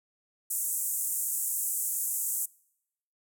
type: band-pass noise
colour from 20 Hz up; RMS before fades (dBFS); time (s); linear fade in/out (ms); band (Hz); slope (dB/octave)
pink; -31; 0.5-2.46; 10; 7300 to 16000; 48
effects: noise-tail reverb RT60 0.8 s tail -25 dB re dry